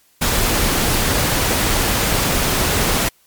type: noise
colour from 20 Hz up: pink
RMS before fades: -17 dBFS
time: 0.21-3.09 s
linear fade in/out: 10 ms
effects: white hiss -56 dBFS RMS until 3.26 s + MP3 96 kbps